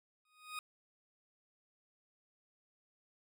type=tone with exponential growth; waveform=20% pulse; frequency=1244.5 Hz; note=D#6; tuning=in tune; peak=-33 dBFS; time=0.25-0.59 s; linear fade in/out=2 ms; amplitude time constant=73 ms; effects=none